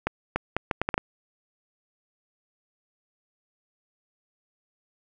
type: accelerating click train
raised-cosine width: 0.5 ms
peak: -9 dBFS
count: 8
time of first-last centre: 0.07-0.979 s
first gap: 290 ms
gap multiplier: 0.71
effects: none